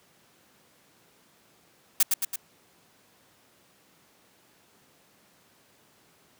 blue noise with echo, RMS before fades -19 dBFS, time 2-2.03 s, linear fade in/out 5 ms, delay 110 ms, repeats 3, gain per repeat -4 dB, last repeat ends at 2.36 s, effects pink hiss -61 dBFS RMS until 6.39 s + high-pass 150 Hz 12 dB/octave

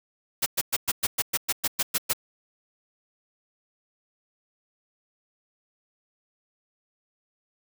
white noise bursts, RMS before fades -24 dBFS, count 12, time 0.42-2.134 s, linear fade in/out 10 ms, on 42 ms, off 110 ms, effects none

